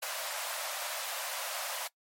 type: high-pass noise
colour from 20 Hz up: pink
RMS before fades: -37 dBFS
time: 0.02-1.88 s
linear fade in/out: 10 ms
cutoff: 540 Hz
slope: 96 dB/octave
effects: noise-tail reverb RT60 0.1 s tail -21 dB re dry + MP3 64 kbps